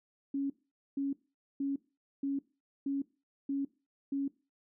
sine tone bursts, 277.2 Hz, C#4, in tune, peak -30 dBFS, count 7, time 0.34-4.28 s, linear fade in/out 5 ms, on 160 ms, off 470 ms, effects noise-tail reverb RT60 0.3 s tail -19 dB re dry

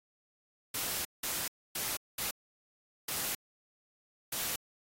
white noise bursts at uneven times, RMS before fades -35 dBFS, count 6, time 0.74-1.05 / 1.23-1.48 / 1.75-1.97 / 2.18-2.31 / 3.08-3.35 / 4.32-4.56 s, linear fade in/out 5 ms, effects AAC 48 kbps

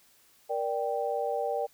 sine chord, G minor, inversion first, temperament just, 470.4 / 588 / 784 Hz, Bb4 / D5 / G5, +16 / +2 / 0 cents, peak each -32 dBFS, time 0.49-1.67 s, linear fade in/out 20 ms, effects white hiss -62 dBFS RMS until 1.73 s

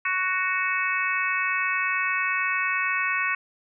harmonic tone, 371.1 Hz, F#4, 5 cents sharp, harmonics 3 / 4 / 5 / 6 / 7, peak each -29 / -29 / -29 / -29 / -29 dBFS, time 0.05-3.35 s, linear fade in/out 5 ms, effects none

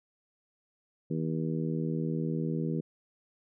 harmonic tone, 80 Hz, D#2, 49 cents sharp, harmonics 2 / 3 / 4 / 5 / 6, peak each -31 / -35 / -37 / -39 / -41 dBFS, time 1.1-2.81 s, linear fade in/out 10 ms, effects none

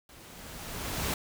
pink noise with level ramp, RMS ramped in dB -53 to -30 dBFS, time 0.09-1.14 s, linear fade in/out 2 ms, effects none

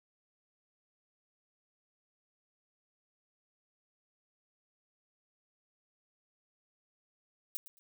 violet noise with echo, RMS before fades -37 dBFS, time 7.55-7.57 s, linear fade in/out 0 ms, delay 110 ms, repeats 2, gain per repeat -13 dB, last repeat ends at 7.79 s, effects none

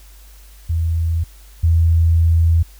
sine tone pair in turn, 82.41 / 82.79 Hz, E2 / E2, 0 / +8 cents, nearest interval unison, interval 8 cents, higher second, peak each -15 / -10 dBFS, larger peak second, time 0.69-1.24 / 1.63-2.63 s, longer second, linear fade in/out 10 ms, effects added 50 Hz sine -40 dBFS peak until 2.79 s + white hiss -49 dBFS RMS until 2.79 s

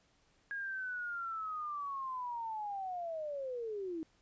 sine linear sweep, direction down, 1642 to 311.1 Hz, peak -37 dBFS, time 0.51-4.03 s, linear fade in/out 0 ms, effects pink hiss -71 dBFS RMS until 4.21 s + resampled to 16000 Hz

